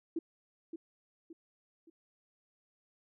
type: tone with echo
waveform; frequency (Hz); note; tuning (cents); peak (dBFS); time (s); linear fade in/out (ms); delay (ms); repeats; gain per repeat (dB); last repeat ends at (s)
sine; 329.6; E4; 0; -31; 0.16-0.19; 5; 570; 3; -8; 1.9
effects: none